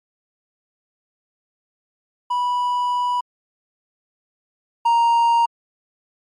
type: tone pair in turn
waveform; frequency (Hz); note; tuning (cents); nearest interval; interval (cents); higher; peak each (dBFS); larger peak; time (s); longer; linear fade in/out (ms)
triangle; 982 / 933.1; B5 / A#5; -10 / +1; minor second; 89; first; -16 / -11; second; 2.3-3.21 / 4.85-5.46; first; 10
effects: MP3 48 kbps